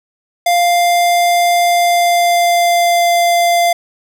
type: tone with pitch glide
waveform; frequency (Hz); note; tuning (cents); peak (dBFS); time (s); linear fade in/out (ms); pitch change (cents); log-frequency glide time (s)
square; 698 to 692; F5 to F5; -1 to -16; -10; 0.46-3.73; 5; -15; 1.63-3.15
effects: none